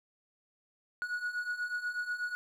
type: beating tone pair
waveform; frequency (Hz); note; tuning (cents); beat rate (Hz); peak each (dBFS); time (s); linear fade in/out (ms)
triangle; 1454 / 1462.2; F#6 / F#6; -31 / -21; 8.2; -37 / -33; 1.02-2.35; 0
effects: none